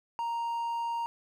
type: tone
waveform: triangle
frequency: 932.3 Hz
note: A#5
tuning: in tune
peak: -28 dBFS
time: 0.19-1.06 s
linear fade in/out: 0 ms
effects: none